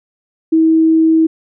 sine tone, 321.8 Hz, E4, 42 cents flat, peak -7 dBFS, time 0.52-1.27 s, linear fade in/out 10 ms, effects none

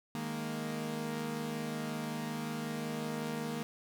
sawtooth chord, D# suspended fourth, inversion none, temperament equal, 155.56 / 207.7 / 233.1 Hz, D#3 / G#3 / A#3, 0 / 0 / 0 cents, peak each -37 / -39 / -34 dBFS, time 0.15-3.63 s, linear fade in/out 0 ms, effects none

